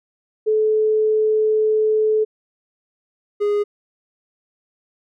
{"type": "tone pair in turn", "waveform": ["sine", "triangle"], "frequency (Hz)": [432.4, 413.1], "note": ["A4", "G#4"], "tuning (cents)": [-30, -9], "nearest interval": "minor second", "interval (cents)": 79, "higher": "first", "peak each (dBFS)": -14, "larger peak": "neither", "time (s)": [[0.46, 2.25], [3.4, 3.64]], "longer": "first", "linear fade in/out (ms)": 20, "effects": []}